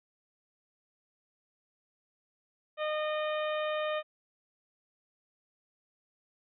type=harmonic tone; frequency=612 Hz; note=D#5; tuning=29 cents flat; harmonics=1 / 2 / 3 / 4 / 5 / 6; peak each=-31 / -37 / -41 / -43 / -45 / -47 dBFS; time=2.77-4.03 s; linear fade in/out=50 ms; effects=none